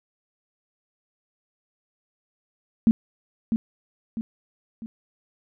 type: tone with echo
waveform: sine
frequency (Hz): 225.6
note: A3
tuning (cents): +44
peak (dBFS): -12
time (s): 2.87-2.91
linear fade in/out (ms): 0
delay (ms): 650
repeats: 3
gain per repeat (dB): -7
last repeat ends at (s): 4.86
effects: none